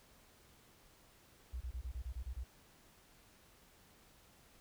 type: tone bursts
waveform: sine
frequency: 61.74 Hz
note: B1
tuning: in tune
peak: -39 dBFS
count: 9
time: 1.53-2.439 s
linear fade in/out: 10 ms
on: 77 ms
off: 27 ms
effects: pink hiss -65 dBFS RMS until 4.6 s